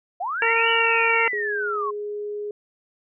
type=linear two-way sweep; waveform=sine; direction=up then down; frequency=650 to 2966 to 1048 Hz; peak=-24 dBFS; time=0.2-1.91 s; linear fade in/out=10 ms; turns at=0.69 s
type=harmonic tone; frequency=457.9 Hz; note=A#4; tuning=31 cents flat; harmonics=1 / 2 / 3 / 4 / 5 / 6; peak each=-25 / -25 / -25 / -25 / -25 / -25 dBFS; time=0.42-1.28 s; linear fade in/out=2 ms
type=tone; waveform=sine; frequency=415.3 Hz; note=G#4; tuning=in tune; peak=-27 dBFS; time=1.33-2.51 s; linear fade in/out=2 ms
effects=none